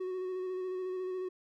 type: tone with vibrato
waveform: triangle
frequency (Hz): 370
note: F#4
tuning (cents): 0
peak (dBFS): -32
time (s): 0-1.29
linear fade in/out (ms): 10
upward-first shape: square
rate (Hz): 14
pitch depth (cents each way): 17
effects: none